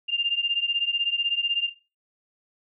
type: beating tone pair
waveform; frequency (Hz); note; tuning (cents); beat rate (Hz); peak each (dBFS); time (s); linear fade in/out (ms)
sine; 2794 / 2810; F7 / F7; 0 / +10; 16; -25; 0.08-1.7; 20
effects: noise-tail reverb RT60 0.3 s tail -17 dB re dry